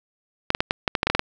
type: clicks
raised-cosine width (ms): 0.3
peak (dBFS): -3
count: 11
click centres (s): 0.504 / 0.549 / 0.605 / 0.709 / 0.878 / 0.952 / 1.031 / 1.07 / 1.1 / 1.15 / 1.194
effects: none